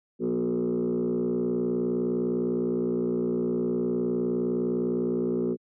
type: tone with frequency modulation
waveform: sine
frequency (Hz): 305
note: D#4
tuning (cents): -34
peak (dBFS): -22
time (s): 0.19-5.57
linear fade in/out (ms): 50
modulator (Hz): 59.6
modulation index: 2.2
effects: tanh soft clip ceiling -20 dBFS + high-pass 150 Hz 12 dB/octave